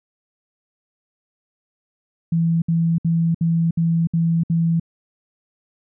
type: tone bursts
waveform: sine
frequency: 166.1 Hz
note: E3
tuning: 13 cents sharp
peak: -15 dBFS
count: 7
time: 2.32-4.798 s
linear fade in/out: 5 ms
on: 300 ms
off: 63 ms
effects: none